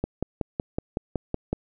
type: click train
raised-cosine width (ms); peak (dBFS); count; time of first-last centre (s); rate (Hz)
2; -12; 9; 0.04-1.53; 5.37
effects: none